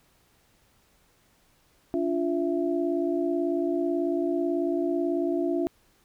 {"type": "tone cluster", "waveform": "sine", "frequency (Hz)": [288.3, 346.5, 665], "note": ["D4", "F4", "E5"], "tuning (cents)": [-32, -14, 15], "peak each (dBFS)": [-28, -26, -32], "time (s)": [1.94, 5.67], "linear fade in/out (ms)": 0, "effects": ["pink hiss -64 dBFS RMS until 6.04 s"]}